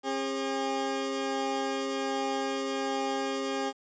20% pulse tone pair together, 269.7 / 405.2 Hz, C#4 / G#4, -47 / -43 cents, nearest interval perfect fifth, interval 704 cents, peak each -27 dBFS, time 0.03-3.73 s, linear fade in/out 50 ms, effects resampled to 16000 Hz + 10-bit

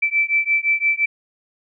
sine beating tone pair, 2323 / 2328.8 Hz, D7 / D7, -20 / -15 cents, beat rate 5.8 Hz, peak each -19 dBFS, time 0.02-1.06 s, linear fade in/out 10 ms, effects none

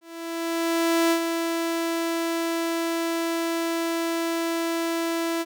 sawtooth tone with ADSR envelope, 332.7 Hz, E4, 16 cents sharp, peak -14 dBFS, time 0.01-5.45 s, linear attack 1100 ms, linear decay 81 ms, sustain -6 dB, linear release 38 ms, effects none

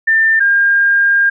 sine tone pair in turn, 1790 / 1609.2 Hz, A6 / G6, +29 / +45 cents, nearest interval major second, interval 184 cents, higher first, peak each -8 dBFS, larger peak neither, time 0.07-0.4 / 0.4-1.3 s, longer second, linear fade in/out 10 ms, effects none

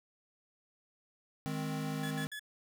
square chord, Ab major, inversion second, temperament equal, 155.56 / 207.7 / 261.6 Hz, Eb3 / Ab3 / C4, 0 / 0 / 0 cents, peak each -38 / -43 / -40 dBFS, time 1.46-2.27 s, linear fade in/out 0 ms
30% pulse tone bursts, 1708 Hz, G#6, 48 cents sharp, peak -38 dBFS, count 3, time 2.03-2.395 s, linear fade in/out 5 ms, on 79 ms, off 64 ms
effects none

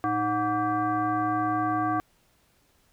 sine tone with frequency modulation, 732 Hz, F#5, 19 cents flat, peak -23 dBFS, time 0.04-2 s, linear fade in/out 0 ms, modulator 422 Hz, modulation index 1.4, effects pink hiss -65 dBFS RMS until 2.92 s

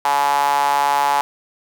sawtooth tone with high-pass filter, 142.3 Hz, C#3, 46 cents sharp, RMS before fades -17 dBFS, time 0.05-1.21 s, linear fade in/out 0 ms, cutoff 880 Hz, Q 7.4, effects none

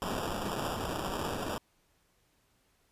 white noise with sample-and-hold, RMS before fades -35 dBFS, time 0.02-1.58 s, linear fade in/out 0 ms, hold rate 2100 Hz, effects pink hiss -71 dBFS RMS until 2.91 s + resampled to 32000 Hz

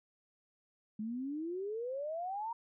sine exponential sweep, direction up, 208.9 to 950 Hz, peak -36 dBFS, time 0.99-2.53 s, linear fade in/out 5 ms, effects none

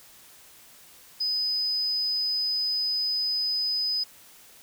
sine tone, 5010 Hz, D#8, 11 cents sharp, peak -24 dBFS, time 1.2-4.04 s, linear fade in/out 10 ms, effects white hiss -52 dBFS RMS until 4.62 s

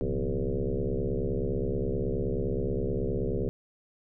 sine tone with frequency modulation, 181.6 Hz, F#3, 32 cents flat, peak -26 dBFS, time 0.01-3.49 s, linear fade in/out 0 ms, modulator 69.5 Hz, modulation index 4.6, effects none

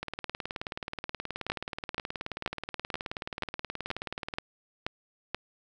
two click trains, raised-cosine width 0.3 ms, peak -14 / -18 dBFS, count 9 / 82, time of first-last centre 1.5-5.346 / 0.03-4.339 s, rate 2.08 / 18.8 Hz, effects none

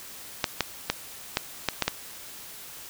clicks, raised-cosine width 0.2 ms, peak -5 dBFS, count 7, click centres 0.442 / 0.607 / 0.9 / 1.371 / 1.687 / 1.823 / 1.88 s, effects white hiss -43 dBFS RMS until 2.89 s

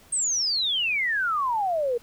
sine exponential sweep, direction down, 8640 to 460.3 Hz, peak -22 dBFS, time 0.12-1.98 s, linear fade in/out 10 ms, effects pink hiss -54 dBFS RMS until 2.02 s

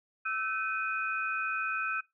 sine tone cluster, 1315 / 1529 / 2492 Hz, E6 / G6 / D#7, -5 / -44 / +2 cents, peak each -34 / -34 / -35 dBFS, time 0.25-2.01 s, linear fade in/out 10 ms, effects noise-tail reverb RT60 0.2 s tail -21 dB re dry

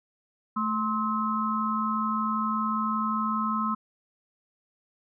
sine tone cluster, 218.7 / 1052 / 1289 Hz, A3 / C6 / E6, -10 / +9 / -39 cents, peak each -29 dBFS, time 0.56-3.75 s, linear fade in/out 10 ms, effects none

